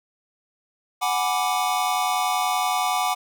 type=chord; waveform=square; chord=G# half-diminished seventh; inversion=third; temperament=equal; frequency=740 / 830.6 / 987.8 / 1174.7 Hz; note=F#5 / G#5 / B5 / D6; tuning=0 / 0 / 0 / 0 cents; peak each=-25 / -29 / -30 / -27 dBFS; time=1.01-3.15 s; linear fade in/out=20 ms; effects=none